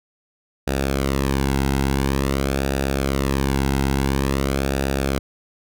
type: tone with flanger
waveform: sawtooth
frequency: 68 Hz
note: C#2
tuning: 33 cents flat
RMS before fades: -21 dBFS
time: 0.67-5.19 s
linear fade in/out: 5 ms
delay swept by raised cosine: 0.94 to 1.71 ms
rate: 0.48 Hz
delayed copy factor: -0.65
effects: none